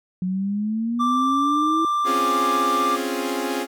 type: exponential sweep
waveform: sine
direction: up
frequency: 181 to 328.7 Hz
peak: -21 dBFS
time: 0.22-1.85 s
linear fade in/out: 2 ms
type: tone with pitch glide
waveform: triangle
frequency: 1174.7 to 1182.2 Hz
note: D6 to D6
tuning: 0 to +11 cents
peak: -17 dBFS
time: 0.99-2.97 s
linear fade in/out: 20 ms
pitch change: +11 cents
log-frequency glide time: 1.4-1.53 s
type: chord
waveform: sawtooth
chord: Db major seventh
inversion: third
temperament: equal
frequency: 261.6 / 277.2 / 349.2 / 415.3 Hz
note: C4 / Db4 / F4 / Ab4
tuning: 0 / 0 / 0 / 0 cents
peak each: -25 dBFS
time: 2.04-3.67 s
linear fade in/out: 50 ms
effects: none